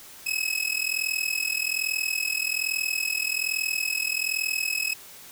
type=tone with amplitude modulation; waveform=sawtooth; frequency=2566 Hz; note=E7; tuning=47 cents flat; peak=-18 dBFS; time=0.26-4.94 s; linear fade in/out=10 ms; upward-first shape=sine; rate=41.2 Hz; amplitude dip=85%; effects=white hiss -46 dBFS RMS until 5.31 s